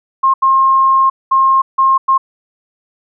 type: tone bursts at uneven times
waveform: sine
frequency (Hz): 1068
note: C6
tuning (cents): +35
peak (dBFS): -7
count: 5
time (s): 0.23-0.34 / 0.42-1.1 / 1.31-1.62 / 1.78-1.98 / 2.08-2.18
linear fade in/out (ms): 10
effects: none